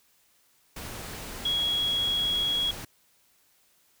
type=tone in noise; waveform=sine; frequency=3322 Hz; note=G#7; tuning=in tune; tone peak=-24 dBFS; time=1.45-2.71 s; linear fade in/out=5 ms; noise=pink; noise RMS=-39 dBFS; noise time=0.76-2.85 s; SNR=+12 dB; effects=white hiss -65 dBFS RMS until 4 s